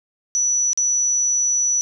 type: tone with dropouts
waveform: sine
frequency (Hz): 5920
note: F#8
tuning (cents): 0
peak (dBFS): -16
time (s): 0.35-1.81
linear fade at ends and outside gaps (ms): 0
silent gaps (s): 0.732-0.775
effects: none